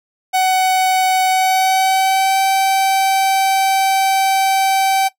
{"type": "tone with pitch glide", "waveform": "45% pulse", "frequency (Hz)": [749, 772.7], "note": ["F#5", "G5"], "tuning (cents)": [21, -25], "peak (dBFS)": -12, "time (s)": [0.33, 5.09], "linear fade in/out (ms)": 20, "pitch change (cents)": 54, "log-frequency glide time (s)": [1.31, 2.4], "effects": ["noise-tail reverb RT60 0.1 s tail -17 dB re dry"]}